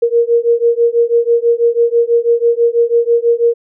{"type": "beating tone pair", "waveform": "sine", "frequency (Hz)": [466.2, 472.3], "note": ["A#4", "A#4"], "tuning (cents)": [0, 23], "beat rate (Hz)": 6.1, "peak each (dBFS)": -12, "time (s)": [0.02, 3.54], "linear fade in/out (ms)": 10, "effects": []}